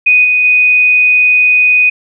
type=tone with level steps; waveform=sine; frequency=2489 Hz; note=D#7; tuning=in tune; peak=-4 / -7 / -5 dBFS; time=0.06-1.9 s; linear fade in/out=10 ms; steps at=0.24 / 0.44 s; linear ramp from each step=10 ms; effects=none